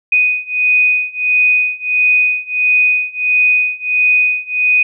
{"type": "beating tone pair", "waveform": "sine", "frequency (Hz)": [2489, 2490.5], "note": ["D#7", "D#7"], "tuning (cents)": [0, 1], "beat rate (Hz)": 1.5, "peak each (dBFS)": [-14, -13], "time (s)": [0.12, 4.83], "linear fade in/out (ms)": 5, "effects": []}